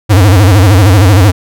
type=tone with vibrato; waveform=square; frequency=98 Hz; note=G2; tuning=in tune; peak=-3 dBFS; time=0.09-1.32 s; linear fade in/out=20 ms; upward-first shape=sine; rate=13 Hz; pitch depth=180 cents each way; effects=none